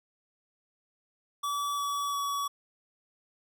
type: tone with pitch steps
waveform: square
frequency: 1149 / 1141.1 / 1133.2 Hz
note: D6 / C#6 / C#6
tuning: -38 / +50 / +38 cents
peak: -30 dBFS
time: 1.43-2.48 s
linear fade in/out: 10 ms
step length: 350 ms
effects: none